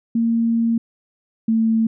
sine tone pair in turn, 230 / 224.1 Hz, A#3 / A3, -23 / +32 cents, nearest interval unison, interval 45 cents, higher first, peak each -15 / -14 dBFS, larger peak second, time 0.15-0.78 / 1.48-1.87 s, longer first, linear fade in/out 5 ms, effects none

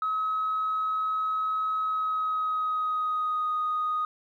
sine tone with pitch glide, 1279 to 1242.6 Hz, D#6 to D#6, +47 to -3 cents, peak -24 dBFS, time 0.02-4.05 s, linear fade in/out 2 ms, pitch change -50 cents, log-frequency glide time 1.8-3.53 s, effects tanh soft clip ceiling -21 dBFS + 11-bit

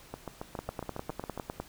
two click trains, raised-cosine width 1 ms, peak -23 / -20 dBFS, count 10 / 11, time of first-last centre 0.14-1.376 / 0.59-1.6 s, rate 7.28 / 9.9 Hz, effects pink hiss -54 dBFS RMS until 1.68 s

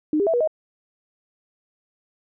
sine tone with pitch steps, 305.2 / 402.3 / 657 / 483.5 / 627 Hz, D#4 / G4 / E5 / B4 / D#5, -33 / +45 / -6 / -37 / +13 cents, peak -17 dBFS, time 0.13-0.475 s, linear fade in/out 2 ms, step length 69 ms, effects none

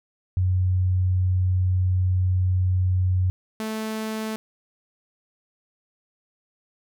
sine / sawtooth tone pair in turn, 92 / 218.8 Hz, F#2 / A3, -9 / -9 cents, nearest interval octave + minor third, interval 1500 cents, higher second, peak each -18 / -23 dBFS, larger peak first, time 0.37-3.3 / 3.6-4.36 s, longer first, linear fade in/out 0 ms, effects none

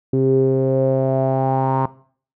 sawtooth tone with low-pass filter sweep, 132.6 Hz, C3, 23 cents sharp, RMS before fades -17 dBFS, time 0.13-1.86 s, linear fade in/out 5 ms, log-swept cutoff 350 to 980 Hz, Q 6.2, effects noise-tail reverb RT60 0.5 s tail -19 dB re dry

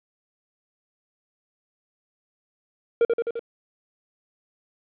triangle tone with echo, 466.2 Hz, A#4, in tune, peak -13 dBFS, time 3.01-3.05 s, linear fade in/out 2 ms, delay 86 ms, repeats 4, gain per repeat -3 dB, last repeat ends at 3.394 s, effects resampled to 8000 Hz + 9-bit

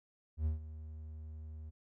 triangle tone with ADSR envelope, 77.78 Hz, D#2, in tune, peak -27 dBFS, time 0.37-1.71 s, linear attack 89 ms, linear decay 130 ms, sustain -15 dB, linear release 23 ms, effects none

